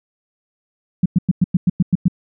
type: tone bursts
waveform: sine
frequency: 179.1 Hz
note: F3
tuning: 44 cents sharp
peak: -9 dBFS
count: 9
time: 1.03-2.082 s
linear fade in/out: 5 ms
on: 28 ms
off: 100 ms
effects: none